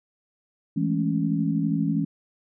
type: chord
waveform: sine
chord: A major seventh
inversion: second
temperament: equal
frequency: 164.81 / 207.7 / 220 / 277.2 Hz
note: E3 / G#3 / A3 / C#4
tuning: 0 / 0 / 0 / 0 cents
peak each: -25 / -28 / -30 / -26 dBFS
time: 0.76-2.05 s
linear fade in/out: 10 ms
effects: none